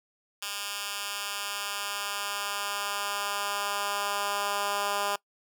10% pulse tone with high-pass filter sweep, 202.5 Hz, G#3, 43 cents flat, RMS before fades -32 dBFS, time 0.42-5.16 s, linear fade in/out 5 ms, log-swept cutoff 2300 to 730 Hz, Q 0.83, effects noise-tail reverb RT60 0.1 s tail -22 dB re dry

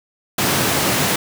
pink high-pass noise, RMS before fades -18 dBFS, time 0.38-1.16 s, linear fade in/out 5 ms, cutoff 110 Hz, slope 24 dB/octave, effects none

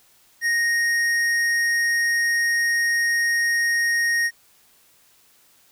triangle tone with hard clipping, 1864.7 Hz, A#6, in tune, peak -20 dBFS, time 0.41-4.31 s, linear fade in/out 50 ms, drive 14 dB, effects white hiss -57 dBFS RMS until 5.71 s

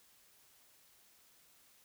silence, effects white hiss -66 dBFS RMS until 1.84 s

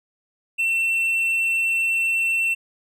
triangle tone, 2696 Hz, E7, 38 cents sharp, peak -17 dBFS, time 0.58-2.55 s, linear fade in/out 20 ms, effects none

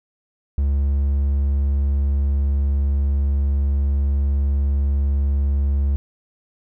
triangle tone, 69.9 Hz, C#2, 15 cents sharp, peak -14 dBFS, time 0.58-5.96 s, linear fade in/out 0 ms, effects none

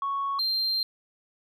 sine tone pair in turn, 1108.7 / 4165 Hz, C#6 / C8, 0 / -9 cents, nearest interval octave + major seventh, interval 2291 cents, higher second, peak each -25 / -22 dBFS, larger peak second, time 0.02-0.39 / 0.39-0.83 s, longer second, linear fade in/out 2 ms, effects tanh soft clip ceiling -22 dBFS

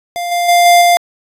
square tone with level steps, 698.5 Hz, F5, in tune, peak -18 / -13 / -7 / -5 / -7 dBFS, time 0.16-0.97 s, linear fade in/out 0 ms, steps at 0.31 / 0.48 / 0.65 / 0.81 s, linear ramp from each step 10 ms, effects resampled to 32000 Hz

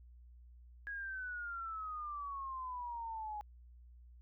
sine exponential sweep, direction down, 1661.2 to 830.6 Hz, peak -40 dBFS, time 0.87-3.41 s, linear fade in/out 0 ms, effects added 60 Hz sine -55 dBFS peak until 4.21 s

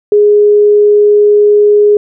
sine tone, 415.3 Hz, G#4, in tune, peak -3 dBFS, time 0.12-1.97 s, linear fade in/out 2 ms, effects none

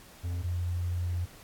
triangle / sine tone pair in turn, 87.31 / 87.97 Hz, F2 / F2, 0 / +13 cents, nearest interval unison, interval 13 cents, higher second, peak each -28 dBFS, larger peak neither, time 0.23-0.43 / 0.43-1.26 s, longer second, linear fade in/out 20 ms, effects pink hiss -53 dBFS RMS until 1.43 s + AAC 64 kbps

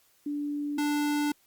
sine / square tone pair in turn, 291.4 / 293.9 Hz, D4 / D4, -13 / +1 cents, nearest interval unison, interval 14 cents, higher second, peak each -29 / -26 dBFS, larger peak second, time 0.26-0.78 / 0.78-1.32 s, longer second, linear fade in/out 5 ms, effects white hiss -65 dBFS RMS until 1.46 s + Opus 48 kbps

